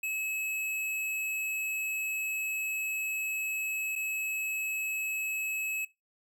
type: tone with dropouts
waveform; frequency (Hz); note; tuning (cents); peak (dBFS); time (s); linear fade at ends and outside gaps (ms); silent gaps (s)
square; 2580; E7; -38; -32; 0.03-5.85; 5; 3.955-3.959
effects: noise-tail reverb RT60 0.2 s tail -19 dB re dry